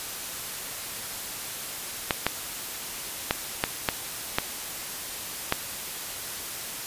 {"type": "clicks", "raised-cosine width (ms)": 0.3, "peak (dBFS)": -5, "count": 7, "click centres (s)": [2.108, 2.266, 3.309, 3.639, 3.888, 4.385, 5.524], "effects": ["white hiss -35 dBFS RMS until 6.86 s", "resampled to 32000 Hz"]}